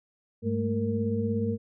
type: tone cluster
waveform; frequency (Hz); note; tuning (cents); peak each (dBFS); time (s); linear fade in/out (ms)
sine; 102.4 / 207.1 / 223.9 / 463.1; G#2 / G#3 / A3 / A#4; -24 / -5 / +30 / -11; -30 / -34 / -29 / -31; 0.42-1.58; 50
effects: none

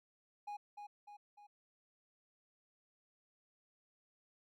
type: tone with echo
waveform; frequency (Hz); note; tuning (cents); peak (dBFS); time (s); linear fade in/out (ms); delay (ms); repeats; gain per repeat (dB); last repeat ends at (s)
triangle; 825; G#5; -12; -40; 0.47-0.57; 10; 300; 3; -5; 1.47
effects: none

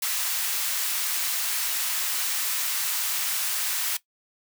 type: high-pass noise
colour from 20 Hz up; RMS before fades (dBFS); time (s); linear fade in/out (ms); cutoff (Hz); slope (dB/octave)
white; -27; 0.02-3.97; 5; 1100; 12
effects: noise-tail reverb RT60 0.1 s tail -17 dB re dry

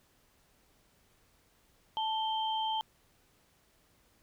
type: tone pair together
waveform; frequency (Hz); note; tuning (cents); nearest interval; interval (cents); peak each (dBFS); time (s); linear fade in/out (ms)
sine; 880 / 3136; A5 / G7; 0 / 0; octave + minor seventh; 2200; -31 / -36; 1.97-2.81; 0
effects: pink hiss -68 dBFS RMS until 4.22 s

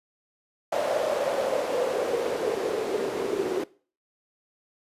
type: noise with band-pass filter sweep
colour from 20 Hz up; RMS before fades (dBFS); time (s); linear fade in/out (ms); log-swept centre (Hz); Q
white; -27; 0.72-3.64; 5; 600 to 380; 5.7
effects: noise-tail reverb RT60 0.4 s tail -20 dB re dry + resampled to 32000 Hz

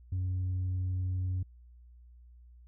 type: tone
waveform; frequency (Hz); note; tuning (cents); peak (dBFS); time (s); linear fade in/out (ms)
sine; 92; F#2; -9; -27; 0.12-1.43; 5
effects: tanh soft clip ceiling -28 dBFS + added 60 Hz sine -52 dBFS peak until 2.67 s

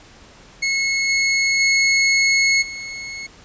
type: tone with level steps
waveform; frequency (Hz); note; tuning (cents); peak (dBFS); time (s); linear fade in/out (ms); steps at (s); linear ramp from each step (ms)
sawtooth; 2181; C#7; -29; -14 / -12 / -10 / -25; 0.62-3.27; 10; 1.08 / 1.59 / 2.61; 20
effects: pink hiss -46 dBFS RMS until 3.44 s + resampled to 16000 Hz

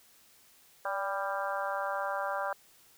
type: harmonic tone with a mistuned harmonic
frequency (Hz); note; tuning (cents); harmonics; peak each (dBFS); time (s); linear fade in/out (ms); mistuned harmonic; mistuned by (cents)
197.6; G3; +14; 3 / 4 / 5 / 6 / 7 / 8; -36 / -37 / -38 / -39 / -39 / -40; 0.85-2.53; 2; 3; -33
effects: white hiss -61 dBFS RMS until 2.97 s

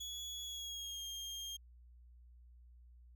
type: tone with pitch glide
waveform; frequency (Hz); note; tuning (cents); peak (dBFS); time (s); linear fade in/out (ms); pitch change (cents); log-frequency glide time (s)
30% pulse; 3374 to 3216; G#7 to G7; +27 to +44; -40; 0-1.57; 10; -83; 0.43-1.04
effects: added 60 Hz sine -57 dBFS peak until 3.15 s

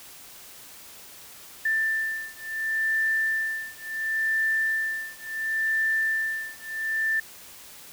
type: beating tone pair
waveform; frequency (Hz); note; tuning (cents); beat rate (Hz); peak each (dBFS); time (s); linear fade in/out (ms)
sine; 1776 / 1776.71; A6 / A6; +16 / +16; 0.71; -27; 1.65-7.2; 5
effects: white hiss -46 dBFS RMS until 7.92 s

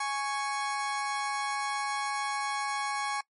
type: tone pair together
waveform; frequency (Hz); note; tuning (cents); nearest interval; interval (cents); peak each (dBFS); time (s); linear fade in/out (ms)
30% pulse; 830.6 / 1108.7; G#5 / C#6; 0 / 0; perfect fourth; 500; -30 / -30; 0-3.21; 5
effects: noise-tail reverb RT60 0.1 s tail -23 dB re dry + MP3 48 kbps

